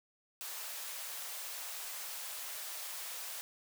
white high-pass noise, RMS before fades -43 dBFS, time 0.41-3.41 s, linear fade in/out 0 ms, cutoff 540 Hz, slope 24 dB/octave, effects none

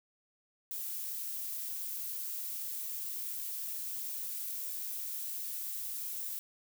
violet noise, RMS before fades -39 dBFS, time 0.71-6.39 s, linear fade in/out 0 ms, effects none

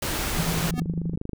pink noise, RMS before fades -27 dBFS, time 0.02-0.71 s, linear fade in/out 5 ms
sine tone with tremolo, 166.6 Hz, E3, 19 cents sharp, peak -22 dBFS, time 0.38-1.16 s, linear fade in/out 5 ms, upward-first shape triangle, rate 12 Hz, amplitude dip 80%
square tone with exponential growth, 246.9 Hz, B3, in tune, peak -23 dBFS, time 0.7-0.8 s, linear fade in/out 5 ms, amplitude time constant 20 ms
click train, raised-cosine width 3 ms, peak -19 dBFS, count 16, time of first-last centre 0.74-1.333 s, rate 25.3 Hz
effects none

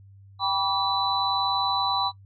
sine tone cluster, 783 / 974 / 1153 / 3975 Hz, G5 / B5 / D6 / B7, -2 / -24 / -32 / +10 cents, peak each -28 dBFS, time 0.39-2.12 s, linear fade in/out 50 ms, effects noise-tail reverb RT60 0.1 s tail -18 dB re dry + added 98 Hz sine -47 dBFS peak until 2.25 s

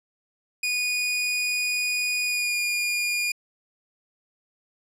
sawtooth tone with pitch glide, 2464 to 2429 Hz, D#7 to D#7, -17 to -42 cents, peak -20 dBFS, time 0.63-3.32 s, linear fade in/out 5 ms, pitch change -25 cents, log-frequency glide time 2.25-2.58 s, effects low-pass 12000 Hz 12 dB/octave

